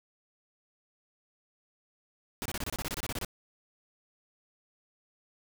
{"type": "noise bursts", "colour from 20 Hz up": "pink", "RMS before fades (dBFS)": -35, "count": 14, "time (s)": [2.42, 3.248], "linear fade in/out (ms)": 0, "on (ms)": 35, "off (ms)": 26, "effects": []}